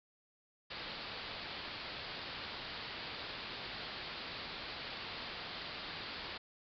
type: low-pass noise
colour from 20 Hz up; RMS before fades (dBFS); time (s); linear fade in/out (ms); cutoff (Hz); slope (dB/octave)
white; -45; 0.7-6.38; 10; 4800; 96
effects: none